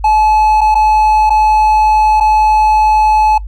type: tone with dropouts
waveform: triangle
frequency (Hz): 859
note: A5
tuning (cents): -42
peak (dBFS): -5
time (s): 0.04-3.38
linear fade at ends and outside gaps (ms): 5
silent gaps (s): 0.609-0.613 / 0.745-0.752 / 1.296-1.303 / 2.201-2.207
effects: noise-tail reverb RT60 0.1 s tail -20 dB re dry + added 50 Hz sine -21 dBFS peak until 3.47 s